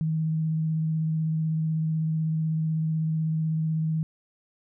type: tone with vibrato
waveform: sine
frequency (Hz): 158.7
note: D#3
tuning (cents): +35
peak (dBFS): -23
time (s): 0.01-4.03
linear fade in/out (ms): 0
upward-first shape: square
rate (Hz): 16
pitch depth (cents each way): 11
effects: none